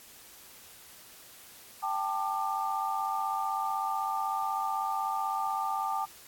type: chord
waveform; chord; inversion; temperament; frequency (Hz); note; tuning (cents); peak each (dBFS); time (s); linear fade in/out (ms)
sine; G suspended second; none; equal with one note detuned; 784 / 880 / 1194.5; G5 / A5 / D6; 0 / 0 / +29; -33; 1.82-6.06; 20
effects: white hiss -52 dBFS RMS until 6.27 s + AAC 64 kbps